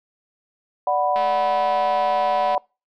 sine chord, B minor, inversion first, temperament equal, 587.3 / 740 / 987.8 Hz, D5 / F#5 / B5, 0 / 0 / 0 cents, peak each -23 / -20 / -23 dBFS, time 0.87-2.58 s, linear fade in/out 2 ms
click train, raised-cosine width 0.3 ms, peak -18 dBFS, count 301, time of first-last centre 1.16-2.549 s, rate 216 Hz
effects noise-tail reverb RT60 0.3 s tail -26 dB re dry

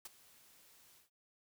white noise with ADSR envelope, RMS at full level -45 dBFS, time 0.05-1.1 s, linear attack 5 ms, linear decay 24 ms, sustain -19 dB, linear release 130 ms, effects none

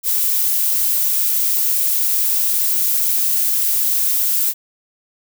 violet noise, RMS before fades -17 dBFS, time 0.03-4.54 s, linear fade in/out 50 ms, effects none

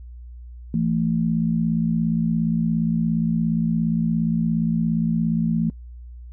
sine tone pair together, 166.6 / 223.8 Hz, E3 / A3, +19 / +30 cents, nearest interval perfect fourth, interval 511 cents, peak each -21 dBFS, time 0.74-5.7 s, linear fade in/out 2 ms, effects noise-tail reverb RT60 0.1 s tail -25 dB re dry + added 60 Hz sine -36 dBFS peak until 6.32 s

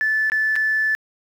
sine tone with dropouts, 1746 Hz, A6, 14 cents flat, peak -16 dBFS, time 0.01-0.95 s, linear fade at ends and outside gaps 0 ms, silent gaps 0.299-0.319 / 0.556-0.562 s, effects tanh soft clip ceiling -12 dBFS + 8-bit

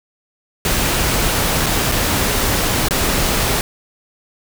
pink noise with dropouts, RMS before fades -17 dBFS, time 0.65-3.61 s, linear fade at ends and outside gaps 1 ms, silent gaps 1.661-1.665 / 1.916-1.92 / 2.885-2.908 s, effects none

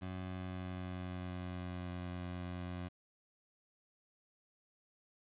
20% pulse tone with pitch glide, 92.5 to 89.45 Hz, F#2 to F2, 0 to +42 cents, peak -36 dBFS, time 0.01-2.89 s, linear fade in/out 20 ms, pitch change -58 cents, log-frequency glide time 0.22-1.93 s, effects resampled to 8000 Hz + 11-bit

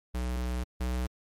square tone pair in turn, 61.74 / 62.24 Hz, B1 / B1, 0 / +14 cents, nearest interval unison, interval 14 cents, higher second, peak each -30 / -29 dBFS, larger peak second, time 0.14-0.64 / 0.8-1.07 s, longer first, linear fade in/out 10 ms, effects MP3 64 kbps

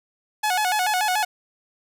sawtooth tone with vibrato, 790 Hz, G5, 13 cents sharp, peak -16 dBFS, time 0.43-1.25 s, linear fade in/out 10 ms, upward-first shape square, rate 6.9 Hz, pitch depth 130 cents each way, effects none

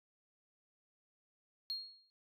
sine tone with exponential decay, 4274 Hz, C8, 36 cents sharp, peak -33 dBFS, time 1.7-2.1 s, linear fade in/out 0 ms, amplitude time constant 85 ms, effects tanh soft clip ceiling -33 dBFS

